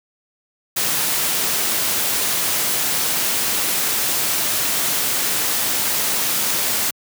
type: noise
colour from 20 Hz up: white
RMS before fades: -20 dBFS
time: 0.76-6.91 s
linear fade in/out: 10 ms
effects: high-pass 100 Hz 12 dB/octave